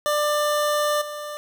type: tone with level steps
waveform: 25% pulse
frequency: 594 Hz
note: D5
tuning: 20 cents sharp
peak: -16 / -27 dBFS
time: 0.06-1.37 s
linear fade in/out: 0 ms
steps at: 1.01 s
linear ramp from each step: 10 ms
effects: none